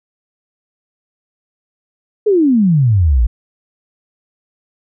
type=exponential sweep; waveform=sine; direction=down; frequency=440 to 52.2 Hz; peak=-8 dBFS; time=2.26-3.27 s; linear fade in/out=10 ms; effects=none